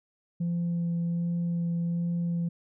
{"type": "tone with vibrato", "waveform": "sine", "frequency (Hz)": 171, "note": "F3", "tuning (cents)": -36, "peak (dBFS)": -24, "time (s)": [0.4, 2.49], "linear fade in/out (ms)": 10, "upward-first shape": "sine", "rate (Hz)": 1.3, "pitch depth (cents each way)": 10, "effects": ["tanh soft clip ceiling -24 dBFS"]}